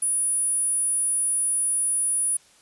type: tone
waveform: sine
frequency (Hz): 9800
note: D#9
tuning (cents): -27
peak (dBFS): -20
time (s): 0.02-2.37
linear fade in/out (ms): 5
effects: white hiss -56 dBFS RMS until 2.61 s + resampled to 24000 Hz